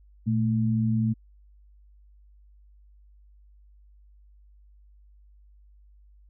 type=tone pair together; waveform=sine; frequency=116.21 / 220 Hz; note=A#2 / A3; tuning=-5 / 0 cents; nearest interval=major seventh; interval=1105 cents; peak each=-24 dBFS; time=0.26-1.14 s; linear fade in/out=20 ms; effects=added 50 Hz sine -52 dBFS peak until 6.29 s